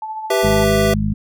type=tone with tremolo; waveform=sine; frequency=872 Hz; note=A5; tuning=16 cents flat; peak=-22 dBFS; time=0.02-0.64 s; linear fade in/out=2 ms; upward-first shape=triangle; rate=14 Hz; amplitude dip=50%
type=chord; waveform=square; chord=E minor; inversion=first; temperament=equal; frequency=392 / 493.9 / 659.3 Hz; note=G4 / B4 / E5; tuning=0 / 0 / 0 cents; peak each=-19 / -21 / -19 dBFS; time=0.3-0.94 s; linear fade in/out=5 ms
type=harmonic tone; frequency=52 Hz; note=G#1; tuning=3 cents sharp; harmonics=1 / 2 / 3 / 4; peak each=-23 / -22 / -24 / -19 dBFS; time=0.43-1.14 s; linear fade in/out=10 ms
effects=none